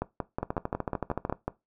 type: two click trains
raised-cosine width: 1 ms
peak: -15 / -15 dBFS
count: 13 / 9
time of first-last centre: 0.43-1.326 / 0.02-1.48 s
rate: 13.4 / 5.48 Hz
effects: noise-tail reverb RT60 0.2 s tail -18 dB re dry